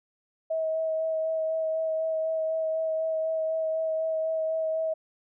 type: tone with vibrato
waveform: sine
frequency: 640 Hz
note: D#5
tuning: 49 cents sharp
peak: -25 dBFS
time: 0.5-4.94 s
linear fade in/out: 10 ms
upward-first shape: sine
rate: 4 Hz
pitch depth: 13 cents each way
effects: none